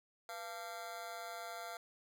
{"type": "tone with amplitude modulation", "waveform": "25% pulse", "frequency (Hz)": 689, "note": "F5", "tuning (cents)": -24, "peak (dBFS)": -36, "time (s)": [0.29, 1.77], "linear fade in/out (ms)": 2, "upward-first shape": "sine", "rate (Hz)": 197, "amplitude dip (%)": 90, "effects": []}